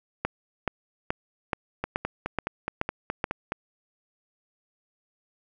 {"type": "two click trains", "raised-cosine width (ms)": 0.5, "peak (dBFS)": [-10, -13], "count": [8, 9], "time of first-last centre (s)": [[0.25, 3.241], [1.84, 3.521]], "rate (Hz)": [2.34, 4.76], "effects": []}